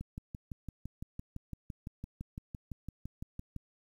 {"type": "click train", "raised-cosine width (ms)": 5, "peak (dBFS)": -28, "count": 22, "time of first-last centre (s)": [0.01, 3.563], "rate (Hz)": 5.91, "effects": ["10-bit"]}